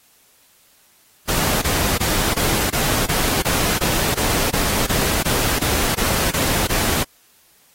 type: noise bursts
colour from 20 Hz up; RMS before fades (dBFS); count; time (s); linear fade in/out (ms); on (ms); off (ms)
pink; -20; 16; 1.28-7.035; 10; 340; 21
effects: white hiss -55 dBFS RMS until 7.74 s + AAC 48 kbps